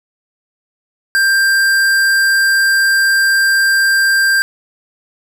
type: tone with hard clipping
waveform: sine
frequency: 1584 Hz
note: G6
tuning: 18 cents sharp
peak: -11 dBFS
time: 1.15-4.42 s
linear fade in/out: 0 ms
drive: 16 dB
effects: none